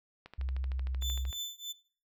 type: click train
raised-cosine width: 0.3 ms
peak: -31 dBFS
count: 15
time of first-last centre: 0.26-1.329 s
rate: 13.1 Hz
type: tone with pitch glide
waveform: sine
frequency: 65.41 to 64.77 Hz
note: C2 to C2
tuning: 0 to -17 cents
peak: -32 dBFS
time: 0.38-1.31 s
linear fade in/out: 10 ms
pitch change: -17 cents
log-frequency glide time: 0.6-0.76 s
type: tone with tremolo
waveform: 35% pulse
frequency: 3520 Hz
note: A7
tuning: in tune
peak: -31 dBFS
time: 1.01-1.73 s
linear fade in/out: 20 ms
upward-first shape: triangle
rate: 3.1 Hz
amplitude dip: 95%
effects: noise-tail reverb RT60 0.4 s tail -18 dB re dry